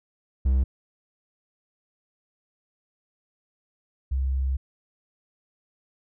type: tone pair in turn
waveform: triangle / sine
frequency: 65.41 / 66.32 Hz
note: C2 / C2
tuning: 0 / +24 cents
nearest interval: unison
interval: 24 cents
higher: second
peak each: -16 / -22 dBFS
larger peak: first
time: 0.45-0.64 / 4.11-4.57 s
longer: second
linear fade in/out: 10 ms
effects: none